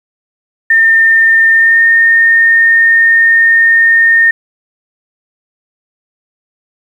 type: tone with pitch glide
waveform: sine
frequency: 1809 to 1830 Hz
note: A6 to A#6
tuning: +48 to -32 cents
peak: -4 dBFS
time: 0.7-4.31 s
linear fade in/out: 5 ms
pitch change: +20 cents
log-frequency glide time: 1.53-1.82 s
effects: 7-bit